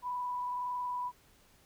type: tone with frequency modulation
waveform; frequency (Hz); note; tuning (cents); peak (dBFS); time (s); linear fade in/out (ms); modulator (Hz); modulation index
sine; 987.8; B5; 0; -33; 0.02-1.12; 50; 21.6; 0.5
effects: pink hiss -64 dBFS RMS until 1.65 s